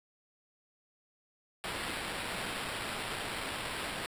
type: noise with sample-and-hold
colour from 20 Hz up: blue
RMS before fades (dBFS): -38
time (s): 1.64-4.06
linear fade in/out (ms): 0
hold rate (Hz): 6300
effects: resampled to 32000 Hz